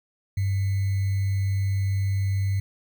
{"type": "tone with sample-and-hold", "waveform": "sine", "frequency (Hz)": 97.7, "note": "G2", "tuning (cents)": -5, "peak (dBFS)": -21, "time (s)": [0.37, 2.6], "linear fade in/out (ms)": 5, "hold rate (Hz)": 2100, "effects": []}